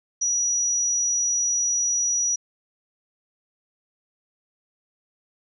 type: tone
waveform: sine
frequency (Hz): 5830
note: F#8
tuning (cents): -26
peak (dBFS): -20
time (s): 0.21-2.36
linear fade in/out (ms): 10
effects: none